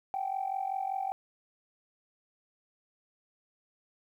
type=tone with amplitude modulation; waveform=sine; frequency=773 Hz; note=G5; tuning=24 cents flat; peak=-26 dBFS; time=0.14-1.12 s; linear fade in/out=0 ms; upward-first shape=sine; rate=45.2 Hz; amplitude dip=85%; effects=tanh soft clip ceiling -24 dBFS + 11-bit